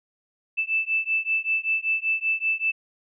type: beating tone pair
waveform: sine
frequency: 2637 / 2642.2 Hz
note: E7 / E7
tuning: 0 / +3 cents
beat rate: 5.2 Hz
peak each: -25 dBFS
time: 0.57-2.72 s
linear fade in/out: 20 ms
effects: none